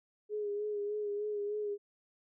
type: tone with vibrato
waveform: sine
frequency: 415.3 Hz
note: G#4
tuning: in tune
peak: -33 dBFS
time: 0.29-1.78 s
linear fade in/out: 50 ms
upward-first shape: sine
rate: 3.3 Hz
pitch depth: 34 cents each way
effects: none